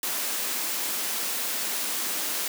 white high-pass noise, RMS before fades -29 dBFS, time 0.03-2.48 s, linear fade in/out 2 ms, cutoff 200 Hz, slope 48 dB/octave, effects none

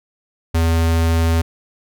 square tone, 82.41 Hz, E2, in tune, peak -14 dBFS, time 0.54-1.42 s, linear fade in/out 10 ms, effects none

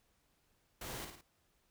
pink noise with echo, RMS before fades -45 dBFS, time 0.81-1.05 s, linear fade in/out 5 ms, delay 54 ms, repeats 3, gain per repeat -5 dB, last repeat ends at 1.212 s, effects pink hiss -75 dBFS RMS until 1.7 s

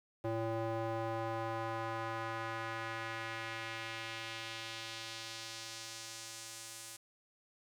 square tone with band-pass filter sweep, 113.1 Hz, A2, 48 cents sharp, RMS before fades -41 dBFS, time 0.24-6.97 s, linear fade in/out 10 ms, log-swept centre 520 to 9000 Hz, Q 1.2, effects 11-bit

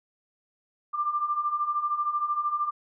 sine beating tone pair, 1179 / 1192 Hz, D6 / D6, +6 / +25 cents, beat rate 13 Hz, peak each -31 / -26 dBFS, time 0.93-2.71 s, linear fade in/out 20 ms, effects none

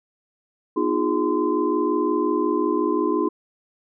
sine tone cluster, 249.3 / 309.3 / 355 / 415.5 / 1031 Hz, B3 / D#4 / F4 / G#4 / C6, +16 / -10 / +28 / +1 / -26 cents, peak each -29 / -23 / -24 / -25 / -27 dBFS, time 0.76-3.29 s, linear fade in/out 10 ms, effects none

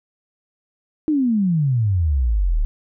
sine exponential sweep, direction down, 318.8 to 34.65 Hz, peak -15 dBFS, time 1.08-2.65 s, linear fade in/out 0 ms, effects none

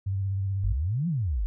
sine tone with vibrato, 97.3 Hz, G2, 12 cents flat, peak -25 dBFS, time 0.06-0.73 s, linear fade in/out 10 ms, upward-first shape sine, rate 16 Hz, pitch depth 36 cents each way
sine exponential two-way sweep, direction up then down, 43.69 to 181.5 to 43.69 Hz, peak -24 dBFS, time 0.64-1.46 s, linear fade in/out 0 ms, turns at 1.08 s
effects none

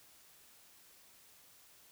silence, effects white hiss -62 dBFS RMS until 1.91 s

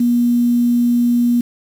sine tone with quantisation, 240 Hz, B3, 49 cents flat, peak -11 dBFS, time 0-1.41 s, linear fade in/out 5 ms, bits 6, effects none

